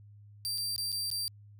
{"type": "tone with dropouts", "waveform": "sawtooth", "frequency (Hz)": 4699, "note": "D8", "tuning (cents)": 0, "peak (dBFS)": -29, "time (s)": [0.45, 1.28], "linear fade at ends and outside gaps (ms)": 0, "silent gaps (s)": [[0.577, 0.581], [0.762, 0.78], [0.919, 0.926], [1.102, 1.114]], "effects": ["added 103 Hz sine -51 dBFS peak until 1.59 s"]}